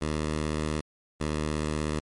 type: tone pair in turn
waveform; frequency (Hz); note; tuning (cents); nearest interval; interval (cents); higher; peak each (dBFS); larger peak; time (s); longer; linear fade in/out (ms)
10% pulse; 76.8 / 76.38; D#2 / D#2; -22 / -31; unison; 9; first; -19; neither; 0.01-0.81 / 1.2-2; neither; 10
effects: MP3 48 kbps